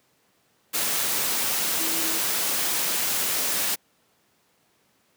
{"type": "tone in noise", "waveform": "sine", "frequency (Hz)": 324.1, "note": "E4", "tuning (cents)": -29, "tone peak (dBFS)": -35, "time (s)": [1.79, 2.19], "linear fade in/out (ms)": 20, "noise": "white", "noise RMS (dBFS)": -25, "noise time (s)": [0.73, 3.76], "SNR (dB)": -13, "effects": ["pink hiss -65 dBFS RMS until 5.16 s", "high-pass 150 Hz 12 dB/octave"]}